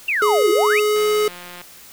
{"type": "exponential two-way sweep", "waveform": "sine", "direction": "down then up", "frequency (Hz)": [2821, 329.6, 2821], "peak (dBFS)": -17, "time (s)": [0.08, 0.8], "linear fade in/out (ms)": 5, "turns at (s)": 0.5}
{"type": "tone with pitch glide", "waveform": "square", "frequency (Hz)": [420.2, 422.9], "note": ["G#4", "G#4"], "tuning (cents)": [20, 31], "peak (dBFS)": -16, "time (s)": [0.22, 1.28], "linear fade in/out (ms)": 2, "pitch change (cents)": 11, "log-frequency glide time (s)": [0.79, 0.96]}
{"type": "click train", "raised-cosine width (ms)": 0.3, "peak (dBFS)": -21, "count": 117, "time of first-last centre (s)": [0.96, 1.615], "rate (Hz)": 177}
{"effects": ["white hiss -43 dBFS RMS until 1.92 s"]}